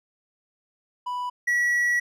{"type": "tone pair in turn", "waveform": "triangle", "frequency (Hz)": [987.8, 1932.7], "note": ["B5", "B6"], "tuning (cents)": [0, -38], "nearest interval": "octave", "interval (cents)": 1162, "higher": "second", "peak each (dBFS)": [-25, -18], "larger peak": "second", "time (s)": [[1.06, 1.3], [1.47, 2]], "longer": "second", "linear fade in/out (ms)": 10, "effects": []}